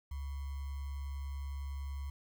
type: tone with sample-and-hold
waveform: sine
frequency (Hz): 69.6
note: C#2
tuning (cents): +8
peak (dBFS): -37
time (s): 0.11-2.1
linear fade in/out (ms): 5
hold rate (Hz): 1050
effects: none